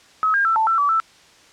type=tone with pitch steps; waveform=sine; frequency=1281 / 1610 / 1332 / 883 / 1337 / 1149 / 1324 Hz; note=E6 / G6 / E6 / A5 / E6 / D6 / E6; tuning=-50 / +46 / +18 / +6 / +24 / -38 / +7 cents; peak=-15 dBFS; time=0.23-1 s; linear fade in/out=0 ms; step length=110 ms; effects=white hiss -50 dBFS RMS until 1.52 s + low-pass 6000 Hz 12 dB/octave